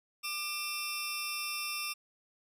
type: tone pair together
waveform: 15% pulse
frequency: 1195.4 / 2700 Hz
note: D6 / E7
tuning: +30 / +41 cents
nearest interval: octave + major second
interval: 1411 cents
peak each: -33 / -29 dBFS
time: 0.23-1.94 s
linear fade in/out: 20 ms
effects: none